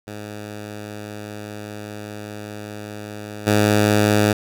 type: tone with level steps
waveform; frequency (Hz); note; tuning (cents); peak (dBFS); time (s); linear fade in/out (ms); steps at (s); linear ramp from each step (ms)
10% pulse; 105; G#2; +19; -23 / -6; 0.07-4.33; 5; 3.46; 20
effects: none

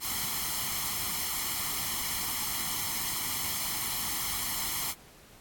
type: noise with comb filter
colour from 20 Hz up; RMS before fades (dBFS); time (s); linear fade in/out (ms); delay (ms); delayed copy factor
white; -32; 0-4.95; 50; 0.95; +0.75
effects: pink hiss -55 dBFS RMS until 5.4 s + AAC 64 kbps

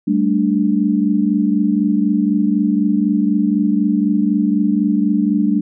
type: chord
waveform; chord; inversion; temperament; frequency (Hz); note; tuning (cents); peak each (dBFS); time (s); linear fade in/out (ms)
sine; G suspended second; none; equal; 196 / 220 / 293.7; G3 / A3 / D4; 0 / 0 / 0; -17; 0.07-5.61; 10
effects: none

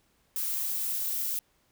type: noise with high-pass filter sweep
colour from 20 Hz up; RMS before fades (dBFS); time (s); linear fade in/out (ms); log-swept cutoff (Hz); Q
violet; -31; 0.36-1.39; 0; 1200 to 430; 1.9
effects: pink hiss -69 dBFS RMS until 1.71 s

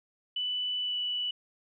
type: tone with pitch glide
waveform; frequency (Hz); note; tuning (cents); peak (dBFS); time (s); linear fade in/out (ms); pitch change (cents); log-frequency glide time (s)
sine; 2982 to 2961; F#7 to F#7; +13 to +1; -29; 0.36-1.31; 5; -12; 0.81-0.96
effects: none

